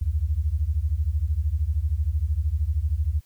sine beating tone pair, 69.3 / 82.3 Hz, C#2 / E2, 0 / -2 cents, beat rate 13 Hz, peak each -24 dBFS, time 0.01-3.21 s, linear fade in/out 10 ms, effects white hiss -63 dBFS RMS until 3.25 s

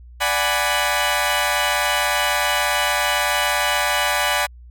15% pulse chord, G# half-diminished seventh, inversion second, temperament equal, 587.3 / 740 / 830.6 / 987.8 Hz, D5 / F#5 / G#5 / B5, 0 / 0 / 0 / 0 cents, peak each -17 dBFS, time 0.2-4.47 s, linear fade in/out 20 ms, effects added 60 Hz sine -39 dBFS peak until 4.7 s

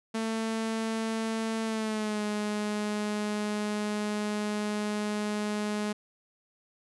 sawtooth tone with pitch glide, 223.3 to 209.6 Hz, A3 to G#3, +26 to +16 cents, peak -25 dBFS, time 0.14-5.93 s, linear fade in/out 10 ms, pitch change -110 cents, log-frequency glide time 1.64-2.22 s, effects resampled to 24000 Hz

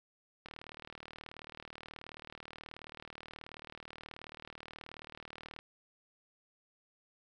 click train, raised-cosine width 0.3 ms, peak -30 dBFS, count 199, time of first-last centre 0.46-5.59 s, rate 38.6 Hz, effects none

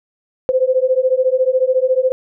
sine beating tone pair, 509 / 523 Hz, C5 / C5, -48 / -1 cents, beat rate 14 Hz, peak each -15 / -15 dBFS, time 0.49-2.12 s, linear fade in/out 0 ms, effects none

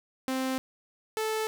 sawtooth tone pair in turn, 261.6 / 437.3 Hz, C4 / A4, 0 / -11 cents, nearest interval major sixth, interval 889 cents, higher second, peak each -24 dBFS, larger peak neither, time 0.28-0.58 / 1.17-1.47 s, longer neither, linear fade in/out 0 ms, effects none

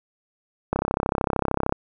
click train, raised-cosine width 1 ms, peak -7 dBFS, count 34, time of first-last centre 0.73-1.724 s, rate 33.2 Hz, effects none

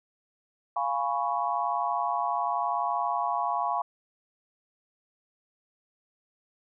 sine chord, C# dominant seventh, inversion first, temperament equal, 698.5 / 830.6 / 987.8 / 1108.7 Hz, E#5 / G#5 / B5 / C#6, 0 / 0 / 0 / 0 cents, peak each -31 dBFS, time 0.76-3.82 s, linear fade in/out 5 ms, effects none

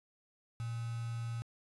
sine tone with quantisation, 116.3 Hz, A#2, 4 cents flat, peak -36 dBFS, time 0.6-1.42 s, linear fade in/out 0 ms, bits 8, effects resampled to 24000 Hz

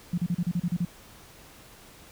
sine tone bursts, 174.61 Hz, F3, in tune, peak -23 dBFS, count 9, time 0.13-0.851 s, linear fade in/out 5 ms, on 49 ms, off 35 ms, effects pink hiss -51 dBFS RMS until 2.11 s

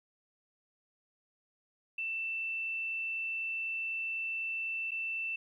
sine tone with dropouts, 2668 Hz, E7, 20 cents sharp, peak -33 dBFS, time 1.98-5.36 s, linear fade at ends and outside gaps 5 ms, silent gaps 4.909-4.916 s, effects 12-bit

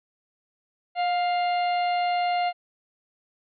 harmonic tone with a mistuned harmonic, 701 Hz, F5, 6 cents sharp, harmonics 1 / 2 / 3 / 4 / 5 / 6, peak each -22 / -39 / -34 / -37 / -47 / -41 dBFS, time 0.95-2.53 s, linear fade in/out 50 ms, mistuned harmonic 1, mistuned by +24 cents, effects none

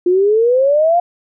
sine exponential sweep, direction up, 349.2 to 713 Hz, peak -9 dBFS, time 0.06-1 s, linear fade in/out 5 ms, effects none

